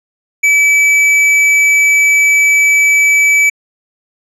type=tone with tanh clipping; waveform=sine; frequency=2300 Hz; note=D7; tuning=37 cents flat; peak=-8 dBFS; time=0.43-3.5 s; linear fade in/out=10 ms; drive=11 dB; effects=low-pass 11000 Hz 12 dB/octave